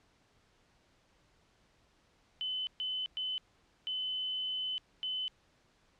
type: tone bursts at uneven times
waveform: sine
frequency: 3029 Hz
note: F#7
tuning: 40 cents sharp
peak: -33 dBFS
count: 5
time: 2.41-2.67 / 2.8-3.06 / 3.17-3.38 / 3.87-4.78 / 5.03-5.28 s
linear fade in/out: 0 ms
effects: pink hiss -69 dBFS RMS until 5.99 s + low-pass 6000 Hz 12 dB/octave